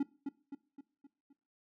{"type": "tone with echo", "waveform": "triangle", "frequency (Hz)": 280, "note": "C#4", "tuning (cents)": 18, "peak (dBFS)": -26, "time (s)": [0, 0.03], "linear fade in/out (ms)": 5, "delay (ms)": 260, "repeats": 5, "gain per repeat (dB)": -6, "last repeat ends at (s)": 1.33, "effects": ["noise-tail reverb RT60 0.4 s tail -20 dB re dry"]}